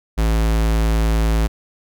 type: tone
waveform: square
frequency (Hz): 55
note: A1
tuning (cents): 0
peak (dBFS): -15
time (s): 0.17-1.48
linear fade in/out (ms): 20
effects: none